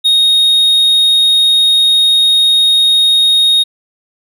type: tone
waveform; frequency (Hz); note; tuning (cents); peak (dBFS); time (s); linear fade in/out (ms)
triangle; 3729; A#7; 0; -5; 0.04-3.64; 20
effects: none